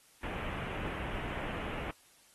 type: low-pass noise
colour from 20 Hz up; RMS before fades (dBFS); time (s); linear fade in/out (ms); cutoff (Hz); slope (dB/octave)
pink; -39; 0.23-1.91; 2; 3000; 48
effects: white hiss -63 dBFS RMS until 2.34 s + AAC 32 kbps